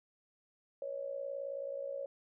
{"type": "tone with amplitude modulation", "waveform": "sine", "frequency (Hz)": 555, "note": "C#5", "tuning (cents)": 2, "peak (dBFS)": -34, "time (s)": [0.82, 2.06], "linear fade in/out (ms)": 2, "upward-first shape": "sine", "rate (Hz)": 58.9, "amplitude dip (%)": 75, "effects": []}